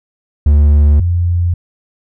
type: tone pair in turn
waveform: triangle / sine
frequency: 73.42 / 87.15 Hz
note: D2 / F2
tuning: 0 / -3 cents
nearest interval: minor third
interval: 297 cents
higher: second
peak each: -3 / -10 dBFS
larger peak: first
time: 0.46-1 / 1-1.54 s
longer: neither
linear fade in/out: 5 ms
effects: none